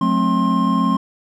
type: tone cluster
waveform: triangle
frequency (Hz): 182.3 / 218.4 / 265.3 / 1062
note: F#3 / A3 / C4 / C6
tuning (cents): -25 / -13 / +24 / +25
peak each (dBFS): -18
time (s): 0.01-0.97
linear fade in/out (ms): 5
effects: none